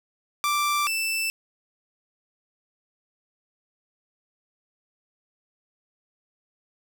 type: tone pair in turn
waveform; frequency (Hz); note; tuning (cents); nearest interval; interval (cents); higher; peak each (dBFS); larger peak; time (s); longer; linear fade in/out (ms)
sawtooth; 1174.7 / 2653; D6 / E7; 0 / +10; octave + major second; 1410; second; -18 / -21; first; 0.44-0.87 / 0.87-1.3; neither; 0
effects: none